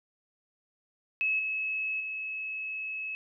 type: tone with level steps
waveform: sine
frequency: 2583 Hz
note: E7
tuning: 36 cents flat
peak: -25 / -29 / -33 dBFS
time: 1.21-3.15 s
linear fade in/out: 0 ms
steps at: 1.39 / 2 s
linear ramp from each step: 5 ms
effects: none